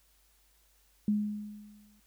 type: tone with exponential decay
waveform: sine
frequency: 209.1 Hz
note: G#3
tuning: 12 cents sharp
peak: -23 dBFS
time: 1.08-2 s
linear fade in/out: 2 ms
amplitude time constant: 200 ms
effects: added 50 Hz sine -68 dBFS peak until 2.06 s + white hiss -68 dBFS RMS until 2.06 s